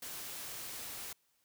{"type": "noise", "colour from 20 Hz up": "white", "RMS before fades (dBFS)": -44, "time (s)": [0.02, 1.13], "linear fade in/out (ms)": 5, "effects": ["white hiss -75 dBFS RMS until 1.44 s"]}